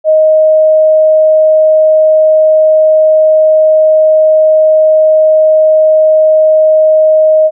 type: tone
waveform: sine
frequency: 625 Hz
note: D#5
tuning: 8 cents sharp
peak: -3 dBFS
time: 0.04-7.51 s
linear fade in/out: 50 ms
effects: none